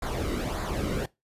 brown noise with flanger, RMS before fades -30 dBFS, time 0.02-1.06 s, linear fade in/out 5 ms, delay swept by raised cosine 0.34 to 1.21 ms, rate 1.7 Hz, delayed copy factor -0.65, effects noise-tail reverb RT60 0.2 s tail -21 dB re dry + resampled to 32000 Hz

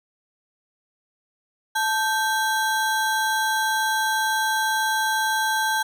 square ring-modulated tone, 1219 Hz, D#6, 36 cents flat, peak -18 dBFS, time 1.75-5.83 s, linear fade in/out 10 ms, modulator 344 Hz, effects none

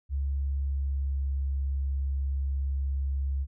sine tone with pitch glide, 69.3 to 68.42 Hz, C#2 to C#2, 0 to -22 cents, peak -26 dBFS, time 0.09-3.47 s, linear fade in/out 50 ms, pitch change -22 cents, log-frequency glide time 0.31-1.32 s, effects none

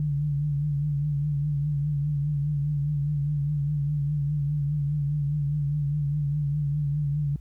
sine tone with vibrato, 145.6 Hz, D3, 15 cents flat, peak -23 dBFS, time 0-7.36 s, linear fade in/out 2 ms, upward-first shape triangle, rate 4.9 Hz, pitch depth 65 cents each way, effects added 60 Hz sine -40 dBFS peak until 7.4 s + pink hiss -68 dBFS RMS until 7.4 s

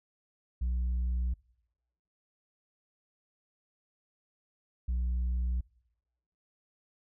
sine tone pair in turn, 61.1 / 61.1 Hz, B1 / B1, -18 / -18 cents, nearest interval unison, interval 0 cents, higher neither, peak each -25 dBFS, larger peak neither, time 0.61-1.34 / 4.88-5.61 s, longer neither, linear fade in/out 10 ms, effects noise-tail reverb RT60 0.9 s tail -26 dB re dry + tanh soft clip ceiling -27 dBFS

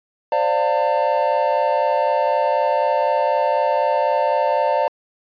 triangle chord, D minor seventh, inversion third, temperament equal with one note detuned, 523.3 / 587.3 / 698.5 / 902.7 Hz, C5 / D5 / F5 / A5, 0 / 0 / 0 / +44 cents, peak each -21 / -18 / -22 / -18 dBFS, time 0.32-4.88 s, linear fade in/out 2 ms, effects resampled to 11025 Hz

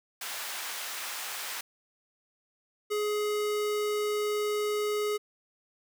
pink high-pass noise, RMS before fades -37 dBFS, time 0.21-1.61 s, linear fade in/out 5 ms, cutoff 1100 Hz, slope 12 dB/octave
square tone, 419.3 Hz, G#4, 17 cents sharp, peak -28 dBFS, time 2.9-5.18 s, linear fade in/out 20 ms
effects none

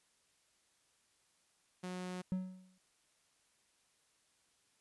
sawtooth tone, 182 Hz, F#3, 28 cents flat, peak -37 dBFS, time 1.83-2.22 s, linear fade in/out 10 ms
triangle tone with exponential decay, 185.6 Hz, F#3, 6 cents sharp, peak -29 dBFS, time 2.32-2.78 s, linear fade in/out 0 ms, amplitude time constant 99 ms
effects white hiss -74 dBFS RMS until 4.8 s + resampled to 24000 Hz

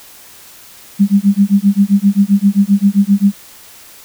sine tone with tremolo, 200 Hz, G3, 35 cents sharp, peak -4 dBFS, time 0.99-3.34 s, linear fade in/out 20 ms, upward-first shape sine, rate 7.6 Hz, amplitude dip 100%, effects white hiss -39 dBFS RMS until 4.04 s

